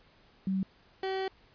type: tone pair in turn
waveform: sine / 30% pulse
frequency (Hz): 191 / 382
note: G3 / G4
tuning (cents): -45 / -45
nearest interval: octave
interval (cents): 1200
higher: second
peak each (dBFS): -27 / -28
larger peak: first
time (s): 0.47-0.63 / 1.03-1.28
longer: second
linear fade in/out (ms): 2
effects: pink hiss -62 dBFS RMS until 1.54 s + resampled to 11025 Hz